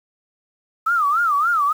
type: tone with vibrato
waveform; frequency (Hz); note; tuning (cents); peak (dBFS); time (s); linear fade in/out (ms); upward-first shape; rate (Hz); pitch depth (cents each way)
sine; 1267; D#6; +31; -15; 0.86-1.73; 10; sine; 3.5; 200
effects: 7-bit